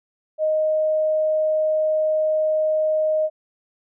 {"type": "tone", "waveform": "sine", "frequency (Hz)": 622, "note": "D#5", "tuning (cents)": -1, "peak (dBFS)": -17, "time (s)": [0.38, 3.3], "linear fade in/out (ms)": 50, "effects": []}